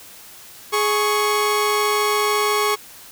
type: tone pair together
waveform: sawtooth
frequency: 418 / 1106 Hz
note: G#4 / C#6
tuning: +11 / -4 cents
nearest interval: octave + perfect fourth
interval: 1685 cents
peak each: -16 dBFS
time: 0.72-2.76 s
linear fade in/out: 20 ms
effects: white hiss -42 dBFS RMS until 3.11 s